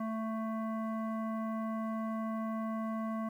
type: tone with frequency modulation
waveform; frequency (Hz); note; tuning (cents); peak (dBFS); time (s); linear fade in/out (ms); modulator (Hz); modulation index
sine; 221.5; A3; +12; -33; 0-3.29; 5; 887; 0.78
effects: 11-bit